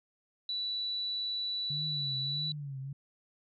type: tone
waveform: sine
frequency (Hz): 3951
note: B7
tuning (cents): 0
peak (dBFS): -32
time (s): 0.49-2.52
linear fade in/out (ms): 2
type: tone with vibrato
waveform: sine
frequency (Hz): 143.1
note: D3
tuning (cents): -45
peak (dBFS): -37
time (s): 1.7-2.93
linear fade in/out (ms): 5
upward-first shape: triangle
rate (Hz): 1.6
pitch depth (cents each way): 140
effects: none